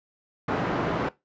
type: band-pass noise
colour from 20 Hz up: pink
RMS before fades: -27 dBFS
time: 0.48-1.09 s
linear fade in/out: 5 ms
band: 140 to 1400 Hz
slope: 12 dB/octave
effects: noise-tail reverb RT60 0.2 s tail -19 dB re dry + resampled to 16000 Hz